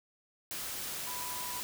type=tone in noise; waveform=sine; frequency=987.8 Hz; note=B5; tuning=in tune; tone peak=-42 dBFS; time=1.07-1.6 s; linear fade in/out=0 ms; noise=white; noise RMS=-39 dBFS; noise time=0.51-1.63 s; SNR=-6 dB; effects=none